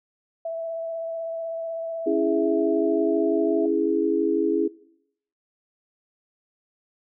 sine tone with vibrato, 659.3 Hz, E5, in tune, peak -26 dBFS, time 0.45-3.66 s, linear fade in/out 5 ms, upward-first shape sine, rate 16 Hz, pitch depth 11 cents each way
sine chord, C# minor, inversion none, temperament equal, 277.2 / 329.6 / 415.3 Hz, C#4 / E4 / G#4, 0 / 0 / 0 cents, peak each -27 / -23 / -23 dBFS, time 2.06-4.68 s, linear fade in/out 10 ms
effects noise-tail reverb RT60 0.7 s tail -20 dB re dry

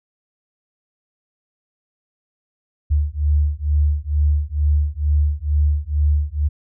sine beating tone pair, 73 / 75.2 Hz, D2 / D2, -10 / +42 cents, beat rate 2.2 Hz, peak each -18 dBFS, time 2.9-6.49 s, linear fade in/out 20 ms, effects none

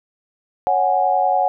sine chord, C# suspended fourth, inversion none, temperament equal, 554.4 / 740 / 830.6 Hz, C#5 / F#5 / G#5, 0 / 0 / 0 cents, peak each -22 / -16 / -20 dBFS, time 0.67-1.48 s, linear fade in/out 0 ms, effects none

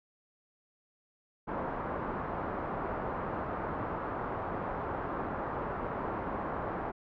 white low-pass noise, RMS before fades -36 dBFS, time 1.47-6.92 s, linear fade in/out 20 ms, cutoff 1200 Hz, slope 24 dB/octave, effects none

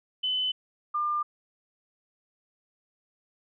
sine tone pair in turn, 3023 / 1199.7 Hz, F#7 / D6, +36 / +37 cents, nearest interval octave + major third, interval 1599 cents, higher first, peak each -25 dBFS, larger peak neither, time 0.23-0.52 / 0.94-1.23 s, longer neither, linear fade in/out 10 ms, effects none

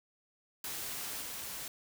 white noise with level steps, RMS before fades -40 / -42 dBFS, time 0.64-1.68 s, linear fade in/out 2 ms, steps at 1.22 s, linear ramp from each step 2 ms, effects none

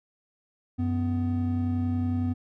triangle tone pair together, 93.57 / 249.8 Hz, F#2 / B3, +20 / +20 cents, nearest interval octave + perfect fourth, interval 1700 cents, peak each -25 dBFS, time 0.78-2.34 s, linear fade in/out 20 ms, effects none

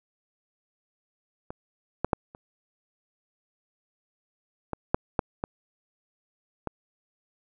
clicks, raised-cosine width 1 ms, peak -22 / -10 / -7 / -30 / -16 / -6 / -8 / -14 / -16 dBFS, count 9, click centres 1.505 / 2.046 / 2.132 / 2.349 / 4.733 / 4.945 / 5.192 / 5.439 / 6.673 s, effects none

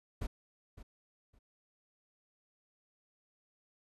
brown noise with echo, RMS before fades -36 dBFS, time 0.21-0.27 s, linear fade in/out 10 ms, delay 560 ms, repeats 2, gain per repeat -14 dB, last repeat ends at 1.39 s, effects resampled to 32000 Hz

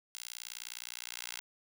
10% pulse tone with high-pass filter sweep, 59.7 Hz, A#1, 42 cents sharp, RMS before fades -45 dBFS, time 0.15-1.4 s, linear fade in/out 0 ms, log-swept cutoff 4300 to 2500 Hz, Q 0.72, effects none

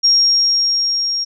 sine tone with level ramp, 5580 Hz, F8, 2 cents flat, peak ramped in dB -8 to -17 dBFS, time 0.03-1.25 s, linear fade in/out 20 ms, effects none

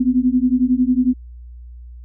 sine beating tone pair, 246.9 / 257.9 Hz, B3 / C4, 0 / -25 cents, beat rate 11 Hz, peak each -16 dBFS, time 0-1.14 s, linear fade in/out 10 ms, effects added 60 Hz sine -34 dBFS peak until 2.04 s

